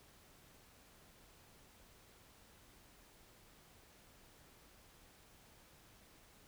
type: silence
effects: pink hiss -64 dBFS RMS until 6.47 s